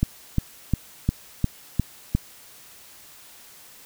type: click train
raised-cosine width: 5 ms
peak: -7 dBFS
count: 7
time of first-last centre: 0.03-2.15 s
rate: 2.83 Hz
effects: white hiss -48 dBFS RMS until 3.85 s